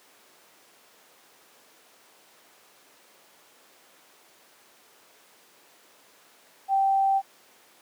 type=tone; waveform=sine; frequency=780 Hz; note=G5; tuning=9 cents flat; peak=-19 dBFS; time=6.68-7.22 s; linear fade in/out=50 ms; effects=pink hiss -56 dBFS RMS until 7.81 s + high-pass 400 Hz 12 dB/octave